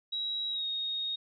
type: tone with pitch glide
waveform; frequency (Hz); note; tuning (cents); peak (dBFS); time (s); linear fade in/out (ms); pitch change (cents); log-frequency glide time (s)
sine; 3860 to 3731; B7 to A#7; -40 to +1; -31; 0.12-1.16; 10; -59; 0.5-0.65
effects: none